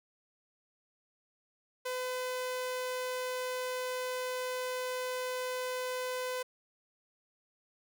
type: tone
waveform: sawtooth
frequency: 506 Hz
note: B4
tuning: 42 cents sharp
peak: -30 dBFS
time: 1.85-6.43 s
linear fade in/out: 10 ms
effects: none